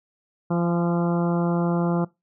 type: harmonic tone with a mistuned harmonic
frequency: 172.1 Hz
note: F3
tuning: 25 cents flat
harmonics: 1 / 2 / 3 / 4 / 5 / 6 / 7 / 8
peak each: -21 / -27 / -31 / -33 / -35 / -37 / -38 / -39 dBFS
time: 0.5-2.05 s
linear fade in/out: 10 ms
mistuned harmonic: 5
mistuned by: -17 cents
effects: noise-tail reverb RT60 0.2 s tail -21 dB re dry